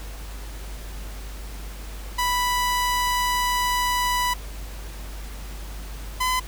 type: tone pair in turn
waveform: sawtooth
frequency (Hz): 987.8 / 1014.4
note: B5 / B5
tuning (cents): 0 / +46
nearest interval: unison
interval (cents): 46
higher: second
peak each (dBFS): -17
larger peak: neither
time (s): 2.18-4.34 / 6.2-6.4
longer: first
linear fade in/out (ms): 10
effects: added 50 Hz sine -33 dBFS peak until 6.47 s + pink hiss -42 dBFS RMS until 6.47 s